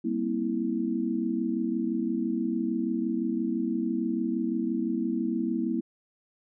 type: chord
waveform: sine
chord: C dominant seventh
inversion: second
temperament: just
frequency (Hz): 196.22 / 235.5 / 261.6 / 327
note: G3 / Bb3 / C4 / E4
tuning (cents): +2 / +18 / 0 / -14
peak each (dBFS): -34 / -29 / -34 / -30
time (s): 0.04-5.81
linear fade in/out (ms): 10
effects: none